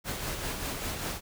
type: noise with tremolo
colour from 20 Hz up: pink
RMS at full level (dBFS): -33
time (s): 0.04-1.21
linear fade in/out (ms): 50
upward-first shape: sine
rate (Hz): 5.1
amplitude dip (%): 40
effects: none